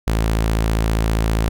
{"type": "tone", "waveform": "sawtooth", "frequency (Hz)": 55, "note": "A1", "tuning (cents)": 0, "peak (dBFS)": -12, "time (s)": [0.07, 1.49], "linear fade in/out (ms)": 5, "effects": []}